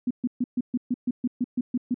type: tone bursts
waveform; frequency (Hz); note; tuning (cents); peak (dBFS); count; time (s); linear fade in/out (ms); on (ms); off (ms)
sine; 246.9; B3; 0; -21; 12; 0.07-1.944; 5; 37; 130
effects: none